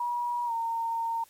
sine tone with pitch glide, 962 to 917.5 Hz, B5 to A#5, -46 to -28 cents, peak -27 dBFS, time 0-1.24 s, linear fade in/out 5 ms, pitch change -82 cents, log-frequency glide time 0.46-0.52 s, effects white hiss -59 dBFS RMS until 1.29 s + MP3 64 kbps

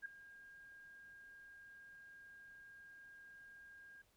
sine tone with ADSR envelope, 1617 Hz, G#6, 47 cents flat, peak -40 dBFS, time 0.02-4.02 s, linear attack 35 ms, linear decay 6 ms, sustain -16 dB, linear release 7 ms, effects pink hiss -75 dBFS RMS until 4.16 s

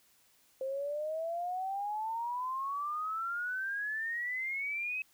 sine exponential sweep, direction up, 523.3 to 2567 Hz, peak -33 dBFS, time 0.61-5.02 s, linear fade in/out 2 ms, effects white hiss -67 dBFS RMS until 5.13 s

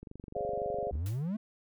click train, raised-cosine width 3 ms, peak -32 dBFS, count 23, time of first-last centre 0.03-0.954 s, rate 23.8 Hz
sine chord, D half-diminished seventh, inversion second, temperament equal, 415.3 / 523.3 / 587.3 / 698.5 Hz, Ab4 / C5 / D5 / F5, 0 / 0 / 0 / 0 cents, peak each -37 dBFS, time 0.35-0.91 s, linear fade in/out 5 ms
triangle exponential sweep, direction up, 65.41 to 226.9 Hz, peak -29 dBFS, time 0.92-1.37 s, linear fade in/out 10 ms
white noise with exponential decay, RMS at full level -46 dBFS, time 1.06-1.3 s, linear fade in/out 1 ms, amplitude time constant 51 ms
effects none

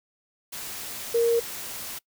sine tone in noise, 466.2 Hz, A#4, in tune, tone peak -18 dBFS, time 1.14-1.4 s, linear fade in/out 10 ms, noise white, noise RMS -36 dBFS, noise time 0.52-1.99 s, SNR +15 dB, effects noise-tail reverb RT60 0.1 s tail -23 dB re dry

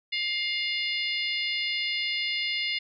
harmonic tone with a mistuned harmonic, 704 Hz, F5, 14 cents sharp, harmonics 3 / 4 / 5 / 6 / 7, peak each -30 / -32 / -34 / -36 / -37 dBFS, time 0.12-2.79 s, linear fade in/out 10 ms, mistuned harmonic 4, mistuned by +18 cents, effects none

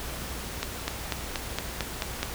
accelerating click train, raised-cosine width 0.2 ms, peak -10 dBFS, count 8, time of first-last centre 0.63-2.23 s, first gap 250 ms, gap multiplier 0.97, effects added 60 Hz sine -41 dBFS peak until 2.34 s + pink hiss -37 dBFS RMS until 2.34 s

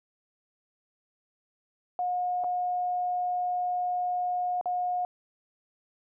sine tone with dropouts, 720 Hz, F#5, 47 cents flat, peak -26 dBFS, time 1.99-5.05 s, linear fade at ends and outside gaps 1 ms, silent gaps 2.438-2.443 / 4.612-4.657 s, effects none

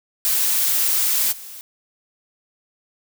blue noise with level steps, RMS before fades -19 / -37 dBFS, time 0.25-1.61 s, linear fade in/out 0 ms, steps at 1.31 s, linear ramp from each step 20 ms, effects none

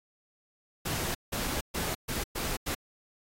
pink noise bursts at uneven times, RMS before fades -33 dBFS, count 6, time 0.85-1.15 / 1.32-1.61 / 1.74-1.95 / 2.08-2.24 / 2.35-2.57 / 2.66-2.75 s, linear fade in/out 10 ms, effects AAC 48 kbps

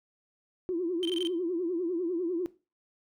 sine tone with vibrato, 349.2 Hz, F4, in tune, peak -27 dBFS, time 0.69-2.46 s, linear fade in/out 0 ms, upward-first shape triangle, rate 10 Hz, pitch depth 150 cents each way
triangle tone bursts, 3110 Hz, G7, 14 cents flat, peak -28 dBFS, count 6, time 1.03-1.272 s, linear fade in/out 0 ms, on 22 ms, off 22 ms
effects noise-tail reverb RT60 0.3 s tail -18 dB re dry + tanh soft clip ceiling -20 dBFS

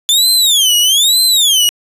sawtooth tone with vibrato, 3449 Hz, A7, 35 cents flat, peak -5 dBFS, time 0.09-1.69 s, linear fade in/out 0 ms, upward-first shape sine, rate 1.1 Hz, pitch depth 300 cents each way, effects resampled to 32000 Hz

